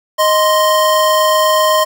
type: tone pair together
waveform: square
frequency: 622.3 / 1046.5 Hz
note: D#5 / C6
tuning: 0 / 0 cents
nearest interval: major sixth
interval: 900 cents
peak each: -13 dBFS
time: 0.18-1.85 s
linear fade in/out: 20 ms
effects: 7-bit